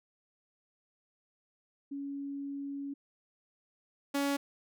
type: tone pair in turn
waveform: sine / sawtooth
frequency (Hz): 280 / 281.1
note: C#4 / C#4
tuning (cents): +18 / +24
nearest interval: unison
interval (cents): 6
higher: second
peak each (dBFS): -36 / -25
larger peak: second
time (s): 1.91-2.94 / 4.14-4.37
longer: first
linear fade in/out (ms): 10
effects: none